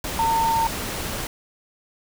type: tone in noise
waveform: sine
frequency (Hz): 908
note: A#5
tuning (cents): -46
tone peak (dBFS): -18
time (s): 0.19-0.67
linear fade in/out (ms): 2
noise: pink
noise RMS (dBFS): -29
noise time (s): 0.04-1.27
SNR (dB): +8
effects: none